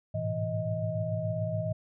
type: tone cluster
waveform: sine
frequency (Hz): 103.4 / 110.4 / 127.5 / 164.3 / 628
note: G#2 / A2 / C3 / E3 / D#5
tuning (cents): -7 / +6 / -44 / -5 / +16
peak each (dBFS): -38 / -33 / -40 / -35 / -33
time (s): 0.14-1.73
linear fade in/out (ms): 10
effects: none